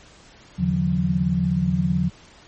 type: tone cluster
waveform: sine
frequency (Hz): 81.2 / 144 / 161.2 / 180.1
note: E2 / D3 / E3 / F#3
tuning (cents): -26 / -34 / -38 / -46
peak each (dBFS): -28 / -25 / -27 / -20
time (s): 0.58-2.1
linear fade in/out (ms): 20
effects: pink hiss -49 dBFS RMS until 2.47 s + MP3 32 kbps